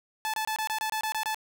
sawtooth tone bursts, 870 Hz, A5, 20 cents flat, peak -24 dBFS, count 10, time 0.25-1.345 s, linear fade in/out 0 ms, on 87 ms, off 25 ms, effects none

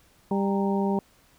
harmonic tone with a mistuned harmonic, 197.7 Hz, G3, 15 cents sharp, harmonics 1 / 2 / 3 / 4 / 5, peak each -24 / -28 / -35 / -33 / -33 dBFS, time 0.31-0.99 s, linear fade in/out 2 ms, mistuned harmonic 5, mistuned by -110 cents, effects pink hiss -60 dBFS RMS until 1.38 s

